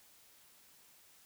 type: silence
effects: white hiss -63 dBFS RMS until 1.25 s